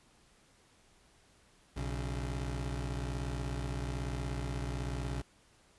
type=tone pair together; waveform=25% pulse; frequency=61.13 / 138.59 Hz; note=B1 / C#3; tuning=-17 / 0 cents; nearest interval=octave + major second; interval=1417 cents; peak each=-32 / -37 dBFS; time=1.76-5.22 s; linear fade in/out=10 ms; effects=pink hiss -65 dBFS RMS until 5.78 s + resampled to 24000 Hz